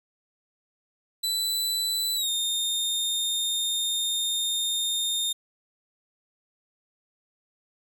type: tone with pitch glide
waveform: sawtooth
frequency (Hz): 3986 to 3655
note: B7 to A#7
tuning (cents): +15 to -35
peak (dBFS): -22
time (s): 1.23-5.33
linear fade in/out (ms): 10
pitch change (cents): -150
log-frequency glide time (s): 2.15-2.29
effects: none